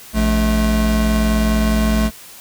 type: tone pair together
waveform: square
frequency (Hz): 57.2 / 216.2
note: A#1 / A3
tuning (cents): -32 / -30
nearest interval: octave + major seventh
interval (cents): 2302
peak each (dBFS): -17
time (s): 0.13-2.11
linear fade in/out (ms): 50
effects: white hiss -39 dBFS RMS until 2.4 s